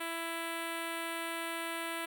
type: tone with notch filter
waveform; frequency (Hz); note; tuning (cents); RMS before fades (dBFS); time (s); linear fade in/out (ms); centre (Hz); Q
5% pulse; 331.9; E4; +12; -38; 0-2.06; 10; 5100; 0.9
effects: none